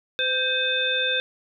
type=harmonic tone with a mistuned harmonic; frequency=511 Hz; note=C5; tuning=41 cents flat; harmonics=1 / 3 / 5 / 7; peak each=-29 / -26 / -29 / -24 dBFS; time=0.19-1.2 s; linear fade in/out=0 ms; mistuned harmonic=3; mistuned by=+45 cents; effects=none

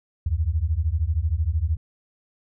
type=beating tone pair; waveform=sine; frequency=73.42 / 86.42 Hz; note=D2 / F2; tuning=0 / -18 cents; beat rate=13 Hz; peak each=-23 dBFS; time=0.26-1.77 s; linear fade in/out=5 ms; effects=none

